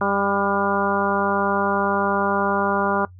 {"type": "harmonic tone with a mistuned harmonic", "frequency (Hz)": 198.8, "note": "G3", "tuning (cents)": 25, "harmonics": [1, 2, 3, 4, 5, 6, 7], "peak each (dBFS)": [-26, -26, -26, -26, -26, -26, -26], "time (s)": [0.01, 3.05], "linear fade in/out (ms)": 2, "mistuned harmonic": 7, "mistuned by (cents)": 36, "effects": ["noise-tail reverb RT60 0.1 s tail -20 dB re dry", "added 91 Hz sine -41 dBFS peak until 3.19 s"]}